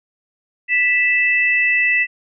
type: tone pair together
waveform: sine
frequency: 1975.5 / 2637 Hz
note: B6 / E7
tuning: 0 / 0 cents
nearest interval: perfect fourth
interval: 500 cents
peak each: -15 / -17 dBFS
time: 0.68-2.07 s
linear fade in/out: 50 ms
effects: none